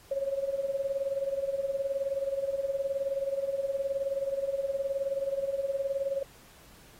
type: tone with tremolo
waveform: sine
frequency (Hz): 549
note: C#5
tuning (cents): -17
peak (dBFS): -25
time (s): 0.11-6.23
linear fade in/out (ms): 5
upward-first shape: sine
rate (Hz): 19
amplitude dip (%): 75
effects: pink hiss -56 dBFS RMS until 6.99 s + AAC 48 kbps